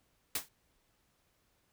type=noise with exponential decay; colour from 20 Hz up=white; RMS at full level=-29 dBFS; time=0.35-0.49 s; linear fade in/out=5 ms; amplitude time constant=29 ms; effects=pink hiss -74 dBFS RMS until 1.72 s